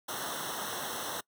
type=noise with comb filter; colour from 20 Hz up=pink; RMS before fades=-37 dBFS; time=0.08-1.21 s; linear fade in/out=10 ms; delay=0.42 ms; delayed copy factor=-1; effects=noise-tail reverb RT60 0.1 s tail -23 dB re dry + high-pass 100 Hz 12 dB/octave